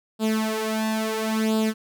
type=tone with flanger; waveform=sawtooth; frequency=219.2 Hz; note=A3; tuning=6 cents flat; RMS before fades=-24 dBFS; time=0.19-1.74 s; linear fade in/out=50 ms; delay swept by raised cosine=0.24 to 3.44 ms; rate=0.73 Hz; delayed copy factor=+0.75; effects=none